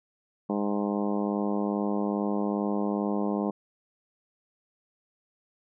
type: harmonic tone with a mistuned harmonic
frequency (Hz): 102.4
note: G#2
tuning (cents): -24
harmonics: 2 / 3 / 4 / 5 / 6 / 7 / 8 / 9 / 10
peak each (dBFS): -28 / -32 / -34 / -36 / -38 / -39 / -40 / -41 / -42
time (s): 0.49-3.51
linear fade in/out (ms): 10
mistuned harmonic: 10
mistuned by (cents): +45
effects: none